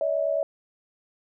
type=tone pair together; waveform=sine; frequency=570.7 / 640 Hz; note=D5 / D#5; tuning=-50 / +49 cents; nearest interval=major second; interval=199 cents; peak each=-25 dBFS; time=0.01-0.43 s; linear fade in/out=2 ms; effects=none